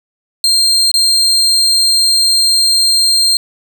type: tone with dropouts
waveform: 35% pulse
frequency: 4186 Hz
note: C8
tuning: in tune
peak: -7 dBFS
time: 0.44-3.37 s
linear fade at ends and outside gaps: 1 ms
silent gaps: 0.915-0.94 s
effects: none